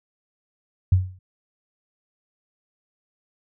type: tone with exponential decay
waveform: sine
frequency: 92.5 Hz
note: F#2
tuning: in tune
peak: -10 dBFS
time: 0.92-1.19 s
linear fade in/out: 5 ms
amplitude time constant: 58 ms
effects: none